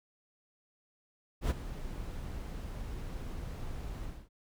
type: noise with ADSR envelope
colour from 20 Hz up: brown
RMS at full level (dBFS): -26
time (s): 1.41-4.29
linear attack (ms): 92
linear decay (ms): 23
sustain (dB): -14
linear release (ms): 250
effects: none